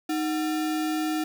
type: tone with sample-and-hold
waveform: sine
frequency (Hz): 311.1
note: D#4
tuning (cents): 0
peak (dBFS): -24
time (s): 0.09-1.24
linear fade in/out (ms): 5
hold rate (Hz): 1050
effects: none